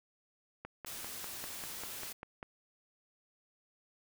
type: click train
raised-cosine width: 0.5 ms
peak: -28 dBFS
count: 10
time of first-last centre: 0.65-2.429 s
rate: 5.06 Hz
type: noise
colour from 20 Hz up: white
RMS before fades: -44 dBFS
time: 0.86-2.13 s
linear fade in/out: 10 ms
effects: none